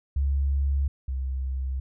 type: tone pair in turn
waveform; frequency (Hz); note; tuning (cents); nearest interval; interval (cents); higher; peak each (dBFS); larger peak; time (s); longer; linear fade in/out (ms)
sine; 69.3 / 65.75; C#2 / C2; 0 / +9; minor second; 91; first; -21 / -26; first; 0.16-0.88 / 1.08-1.8; neither; 5
effects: none